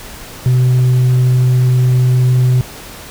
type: tone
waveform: sine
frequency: 126.5 Hz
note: B2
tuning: 42 cents sharp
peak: -5 dBFS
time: 0.46-2.61 s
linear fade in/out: 0 ms
effects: tanh soft clip ceiling -7 dBFS + pink hiss -32 dBFS RMS until 3.1 s